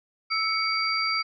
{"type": "tone cluster", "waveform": "sine", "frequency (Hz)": [1312, 2235, 4713], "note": ["E6", "C#7", "D8"], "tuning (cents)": [-9, 14, 5], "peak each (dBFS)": [-28, -28, -27], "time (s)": [0.3, 1.23], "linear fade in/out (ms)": 20, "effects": []}